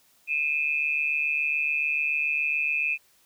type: tone pair together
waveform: sine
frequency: 2451 / 2598 Hz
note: D#7 / E7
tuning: -27 / -26 cents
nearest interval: minor second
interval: 101 cents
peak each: -26 / -26 dBFS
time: 0.27-2.98 s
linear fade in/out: 50 ms
effects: white hiss -62 dBFS RMS until 3.25 s